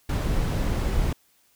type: noise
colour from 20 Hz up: brown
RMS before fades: -24 dBFS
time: 0.09-1.13 s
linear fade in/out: 5 ms
effects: white hiss -63 dBFS RMS until 1.55 s